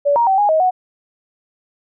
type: tone with pitch steps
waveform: sine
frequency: 573 / 940 / 769 / 825 / 632 / 738 Hz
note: D5 / A#5 / G5 / G#5 / D#5 / F#5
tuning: -43 / +14 / -33 / -12 / +27 / -5 cents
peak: -11 dBFS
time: 0.05-0.71 s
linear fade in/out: 20 ms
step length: 110 ms
effects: none